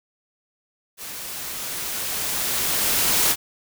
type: noise with level ramp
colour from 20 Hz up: white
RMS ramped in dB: -35 to -18 dBFS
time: 0.97-3.36 s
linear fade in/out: 50 ms
effects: none